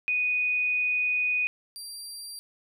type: tone pair in turn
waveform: sine / 25% pulse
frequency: 2482 / 4721 Hz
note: D#7 / D8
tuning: -5 / +8 cents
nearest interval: major seventh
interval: 1113 cents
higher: second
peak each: -23 / -33 dBFS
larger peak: first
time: 0.08-1.47 / 1.76-2.39 s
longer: first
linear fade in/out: 0 ms
effects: none